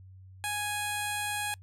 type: tone with low-pass filter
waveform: 15% pulse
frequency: 831 Hz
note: G#5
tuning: 1 cent sharp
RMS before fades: -33 dBFS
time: 0.44-1.54 s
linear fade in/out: 0 ms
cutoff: 11000 Hz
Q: 3.4
effects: noise-tail reverb RT60 0.1 s tail -26 dB re dry + added 94 Hz sine -48 dBFS peak until 1.62 s